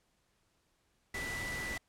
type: tone in noise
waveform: sine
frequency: 1975.5 Hz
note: B6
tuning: in tune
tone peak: -38 dBFS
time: 1.14-1.78 s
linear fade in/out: 5 ms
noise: pink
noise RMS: -42 dBFS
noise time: 1.14-1.78 s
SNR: +1 dB
effects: pink hiss -75 dBFS RMS until 1.88 s + low-pass 11000 Hz 12 dB/octave